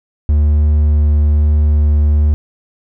triangle tone with hard clipping, 74.9 Hz, D2, 35 cents sharp, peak -9 dBFS, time 0.29-2.34 s, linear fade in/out 0 ms, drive 6 dB, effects none

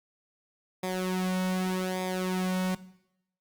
sawtooth tone with flanger, 185 Hz, F#3, in tune, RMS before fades -29 dBFS, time 0.83-2.75 s, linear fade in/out 5 ms, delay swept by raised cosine 0.69 to 2.49 ms, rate 0.84 Hz, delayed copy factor -0.75, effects noise-tail reverb RT60 0.8 s tail -18 dB re dry + Opus 48 kbps

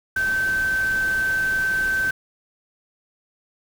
sine tone in noise, 1544 Hz, G6, 27 cents flat, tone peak -19 dBFS, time 0.16-2.11 s, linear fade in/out 5 ms, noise pink, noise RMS -35 dBFS, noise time 0.16-2.11 s, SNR +13 dB, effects none

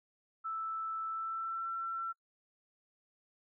sine tone with pitch glide, 1318.5 to 1347 Hz, E6 to E6, 0 to +37 cents, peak -35 dBFS, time 0.44-2.13 s, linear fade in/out 20 ms, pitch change +37 cents, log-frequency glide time 1.08-1.68 s, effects noise-tail reverb RT60 0.1 s tail -24 dB re dry

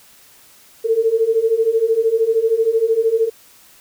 sine beating tone pair, 442 / 455 Hz, A4 / A#4, +8 / -42 cents, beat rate 13 Hz, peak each -18 / -15 dBFS, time 0.84-3.3 s, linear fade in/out 20 ms, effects white hiss -48 dBFS RMS until 3.8 s

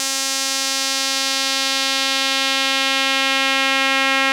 sawtooth tone with band-pass filter sweep, 269.4 Hz, C#4, 49 cents flat, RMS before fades -19 dBFS, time 0-4.32 s, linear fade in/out 0 ms, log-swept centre 6400 to 2300 Hz, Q 1.4, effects none

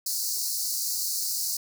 pink high-pass noise, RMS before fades -29 dBFS, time 0.06-1.57 s, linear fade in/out 5 ms, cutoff 4300 Hz, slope 96 dB/octave, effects none

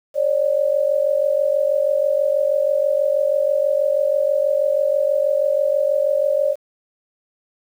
sine tone pair together, 549.8 / 596 Hz, C#5 / D5, -14 / +25 cents, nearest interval minor second, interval 139 cents, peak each -18 dBFS, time 0.14-6.56 s, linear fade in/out 50 ms, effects 8-bit

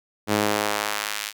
sawtooth tone with high-pass filter sweep, 104.6 Hz, G#2, 13 cents sharp, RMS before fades -25 dBFS, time 0.27-1.33 s, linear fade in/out 50 ms, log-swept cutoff 220 to 2700 Hz, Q 0.73, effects none

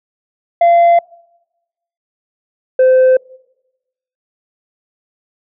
sine tone pair in turn, 686 / 516 Hz, F5 / C5, -31 / -24 cents, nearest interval perfect fourth, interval 493 cents, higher first, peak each -3 dBFS, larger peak neither, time 0.61-0.99 / 2.79-3.17 s, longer neither, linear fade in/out 5 ms, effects noise-tail reverb RT60 1.0 s tail -26 dB re dry + tanh soft clip ceiling -5 dBFS

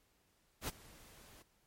pink noise with ADSR envelope, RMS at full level -38 dBFS, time 0.61-1.43 s, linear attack 73 ms, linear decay 22 ms, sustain -21 dB, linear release 16 ms, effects pink hiss -74 dBFS RMS until 1.66 s + MP3 64 kbps

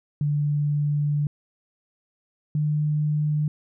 sine tone pair in turn, 146.8 / 150.4 Hz, D3 / D3, 0 / +42 cents, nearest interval unison, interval 42 cents, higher second, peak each -20 dBFS, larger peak neither, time 0.21-1.27 / 2.55-3.48 s, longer first, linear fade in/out 2 ms, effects none

